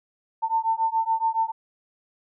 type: beating tone pair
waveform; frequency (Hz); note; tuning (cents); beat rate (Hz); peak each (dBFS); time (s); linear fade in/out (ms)
sine; 895 / 902.1; A5 / A5; +29 / +43; 7.1; -24; 0.42-1.52; 20
effects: none